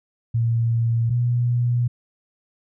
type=tone pair in turn; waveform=sine; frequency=115.8 / 121.05 Hz; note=A#2 / B2; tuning=-11 / -34 cents; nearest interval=minor second; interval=77 cents; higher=second; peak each=-17 dBFS; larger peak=neither; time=0.34-1.1 / 1.1-1.88 s; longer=second; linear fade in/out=10 ms; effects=none